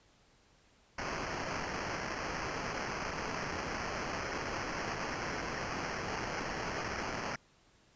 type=noise with sample-and-hold; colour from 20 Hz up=white; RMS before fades=-38 dBFS; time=0.98-7.36 s; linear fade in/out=5 ms; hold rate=3675 Hz; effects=pink hiss -66 dBFS RMS until 7.95 s + resampled to 16000 Hz